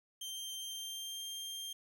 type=tone with pitch glide; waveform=sawtooth; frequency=3152 to 3189 Hz; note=G7 to G7; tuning=+9 to +29 cents; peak=-38 dBFS; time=0.21-1.73 s; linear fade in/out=5 ms; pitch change=+20 cents; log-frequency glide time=0.67-1.26 s; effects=11-bit